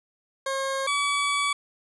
20% pulse tone pair in turn, 539 / 1142.1 Hz, C#5 / D6, -49 / -49 cents, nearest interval octave + minor second, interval 1300 cents, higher second, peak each -21 / -18 dBFS, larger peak second, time 0.46-0.87 / 0.87-1.53 s, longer second, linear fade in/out 5 ms, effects resampled to 24000 Hz

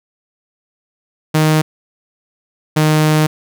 sawtooth tone pair in turn, 155.56 / 154.31 Hz, D#3 / D#3, 0 / -14 cents, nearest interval unison, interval 14 cents, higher first, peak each -6 dBFS, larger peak neither, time 1.34-1.62 / 2.76-3.27 s, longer second, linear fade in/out 10 ms, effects none

